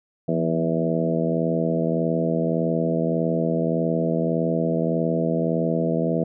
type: harmonic tone with a mistuned harmonic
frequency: 81.7 Hz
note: E2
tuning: 15 cents flat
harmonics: 2 / 3 / 4 / 5 / 6 / 7 / 8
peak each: -24 / -27 / -28 / -31 / -27 / -32 / -28 dBFS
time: 0.28-6.24 s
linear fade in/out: 5 ms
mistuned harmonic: 2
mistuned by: +46 cents
effects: none